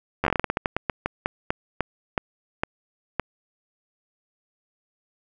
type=slowing click train; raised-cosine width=0.5 ms; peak=-7 dBFS; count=21; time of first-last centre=0.24-3.197 s; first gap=11 ms; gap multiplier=1.23; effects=none